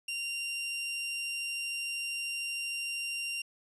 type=tone; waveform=sawtooth; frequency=2773 Hz; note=F7; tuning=13 cents flat; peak=-30 dBFS; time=0.08-3.42 s; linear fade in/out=5 ms; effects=resampled to 24000 Hz